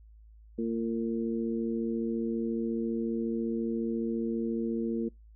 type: harmonic tone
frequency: 114.5 Hz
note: A#2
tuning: 31 cents flat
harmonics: 2 / 3 / 4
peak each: -30 / -34 / -36 dBFS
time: 0.58-5.09 s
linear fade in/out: 10 ms
effects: noise-tail reverb RT60 0.2 s tail -26 dB re dry + added 54 Hz sine -51 dBFS peak until 5.35 s